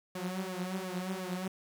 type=tone with flanger; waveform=sawtooth; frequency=185 Hz; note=F#3; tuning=in tune; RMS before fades=-37 dBFS; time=0.15-1.48 s; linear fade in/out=5 ms; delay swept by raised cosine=1.7 to 7.2 ms; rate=2.8 Hz; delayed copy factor=+0.9; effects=11-bit